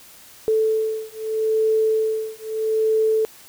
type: beating tone pair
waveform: sine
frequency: 438.5 / 439.29 Hz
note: A4 / A4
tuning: -6 / -3 cents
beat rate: 0.79 Hz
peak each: -21 dBFS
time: 0.48-3.25 s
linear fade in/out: 0 ms
effects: white hiss -46 dBFS RMS until 3.48 s